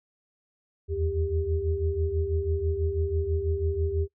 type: tone cluster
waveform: sine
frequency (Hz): 78.4 / 84.5 / 395.7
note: D#2 / E2 / G4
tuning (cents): +14 / +43 / +16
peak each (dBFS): -29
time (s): 0.88-4.08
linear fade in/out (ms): 50
effects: noise-tail reverb RT60 0.1 s tail -20 dB re dry